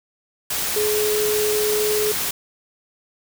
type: tone in noise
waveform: sine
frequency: 423.6 Hz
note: G#4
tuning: 34 cents sharp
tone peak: -19 dBFS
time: 0.76-2.12 s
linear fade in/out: 5 ms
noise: white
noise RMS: -24 dBFS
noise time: 0.5-2.31 s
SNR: +2 dB
effects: none